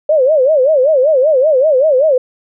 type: tone with vibrato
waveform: sine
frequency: 567 Hz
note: C#5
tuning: 39 cents sharp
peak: -7 dBFS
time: 0.09-2.18 s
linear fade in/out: 5 ms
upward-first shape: sine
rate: 5.2 Hz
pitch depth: 210 cents each way
effects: none